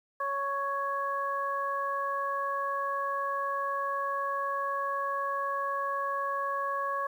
harmonic tone, 556 Hz, C#5, 5 cents sharp, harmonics 1 / 2 / 3, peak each -36 / -30 / -38 dBFS, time 0.2-7.07 s, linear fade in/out 5 ms, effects 10-bit

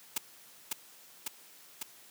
white noise with echo, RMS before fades -31 dBFS, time 0.16-0.18 s, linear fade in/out 5 ms, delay 550 ms, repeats 3, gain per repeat -2 dB, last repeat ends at 1.83 s, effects white hiss -56 dBFS RMS until 2.1 s + high-pass 150 Hz 12 dB/octave

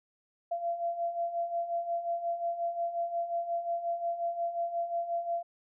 sine beating tone pair, 680 / 685.6 Hz, F5 / F5, -46 / -32 cents, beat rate 5.6 Hz, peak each -37 / -31 dBFS, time 0.51-5.43 s, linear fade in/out 10 ms, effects none

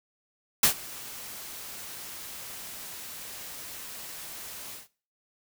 white noise with ADSR envelope, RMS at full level -18 dBFS, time 0.63-4.88 s, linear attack 4 ms, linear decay 99 ms, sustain -23 dB, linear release 150 ms, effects noise-tail reverb RT60 0.4 s tail -20 dB re dry

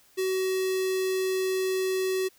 square tone with notch filter, 376.5 Hz, F#4, 30 cents sharp, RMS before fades -27 dBFS, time 0.17-2.29 s, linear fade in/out 20 ms, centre 990 Hz, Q 1.1, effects white hiss -60 dBFS RMS until 2.38 s

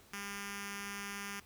5% pulse tone with notch filter, 201.1 Hz, G3, 44 cents sharp, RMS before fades -43 dBFS, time 0.13-1.4 s, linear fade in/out 5 ms, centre 590 Hz, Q 0.6, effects pink hiss -61 dBFS RMS until 1.45 s

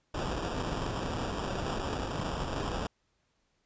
pink noise with sample-and-hold, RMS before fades -34 dBFS, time 0.14-2.87 s, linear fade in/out 5 ms, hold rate 2100 Hz, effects pink hiss -75 dBFS RMS until 3.65 s + resampled to 16000 Hz

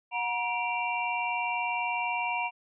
sine tone cluster, 728 / 952 / 2346 / 2756 Hz, F#5 / A#5 / D7 / F7, -28 / +36 / -2 / -24 cents, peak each -34 / -31 / -34 / -35 dBFS, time 0.11-2.51 s, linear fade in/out 50 ms, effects none

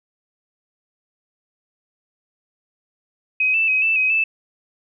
sine tone with pitch steps, 2525 / 2648 / 2533 / 2646 / 2528 / 2632 Hz, D#7 / E7 / D#7 / E7 / D#7 / E7, +25 / +7 / +30 / +6 / +27 / -3 cents, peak -15 dBFS, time 3.4-4.24 s, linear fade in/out 5 ms, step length 140 ms, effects none

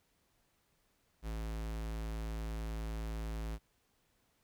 square tone, 54.7 Hz, A1, 9 cents flat, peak -38 dBFS, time 1.22-3.59 s, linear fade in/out 50 ms, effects pink hiss -75 dBFS RMS until 4.43 s

